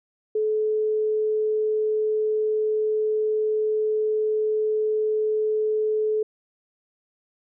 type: tone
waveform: sine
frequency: 430.6 Hz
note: A4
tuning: 37 cents flat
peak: -20 dBFS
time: 0.35-6.23 s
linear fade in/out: 5 ms
effects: none